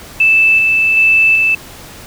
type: tone with tremolo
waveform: sine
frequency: 2637 Hz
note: E7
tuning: in tune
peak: -6 dBFS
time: 0.2-1.55 s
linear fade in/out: 5 ms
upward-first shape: square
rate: 1.3 Hz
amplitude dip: 25%
effects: pink hiss -34 dBFS RMS until 2.06 s